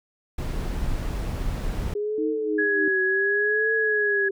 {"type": "noise", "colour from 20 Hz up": "brown", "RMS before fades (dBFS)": -27, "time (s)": [0.38, 1.94], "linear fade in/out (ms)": 5}
{"type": "tone with vibrato", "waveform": "sine", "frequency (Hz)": 410, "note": "G#4", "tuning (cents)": -22, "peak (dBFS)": -24, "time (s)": [1.95, 4.31], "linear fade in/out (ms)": 5, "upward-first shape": "triangle", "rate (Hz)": 0.7, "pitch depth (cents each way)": 150}
{"type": "tone with tremolo", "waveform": "sine", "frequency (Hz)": 312.6, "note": "D#4", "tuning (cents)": 8, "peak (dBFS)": -24, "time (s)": [2.18, 2.88], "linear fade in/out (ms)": 2, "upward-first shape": "sine", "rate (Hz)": 3.3, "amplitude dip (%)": 80}
{"type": "tone", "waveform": "sine", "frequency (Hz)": 1672, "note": "G#6", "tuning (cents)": 11, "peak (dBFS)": -21, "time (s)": [2.58, 4.29], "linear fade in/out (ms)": 10}
{"effects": []}